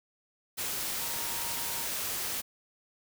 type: tone in noise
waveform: sine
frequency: 932.3 Hz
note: A#5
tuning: in tune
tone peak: -45 dBFS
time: 1-1.87 s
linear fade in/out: 20 ms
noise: white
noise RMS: -34 dBFS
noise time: 0.57-2.42 s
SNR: -14 dB
effects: none